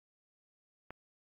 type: click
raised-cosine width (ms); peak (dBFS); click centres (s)
0.5; -29; 0.906
effects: AAC 32 kbps